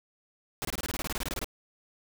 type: noise bursts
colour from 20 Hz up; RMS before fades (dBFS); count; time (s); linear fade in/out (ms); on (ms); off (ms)
pink; -33; 16; 0.62-1.444; 0; 29; 24
effects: none